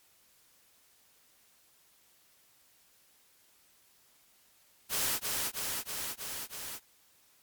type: noise with echo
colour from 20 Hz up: white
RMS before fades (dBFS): -31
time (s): 4.89-5.2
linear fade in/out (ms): 50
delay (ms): 320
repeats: 5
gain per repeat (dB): -2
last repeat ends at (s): 6.8
effects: white hiss -65 dBFS RMS until 7.42 s + MP3 96 kbps